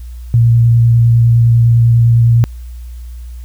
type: tone with vibrato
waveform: sine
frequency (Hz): 117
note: A#2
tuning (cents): +7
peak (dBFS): -5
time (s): 0.34-2.44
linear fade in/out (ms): 0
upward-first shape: square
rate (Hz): 9.9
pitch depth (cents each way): 10
effects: added 60 Hz sine -25 dBFS peak until 3.44 s + white hiss -49 dBFS RMS until 3.44 s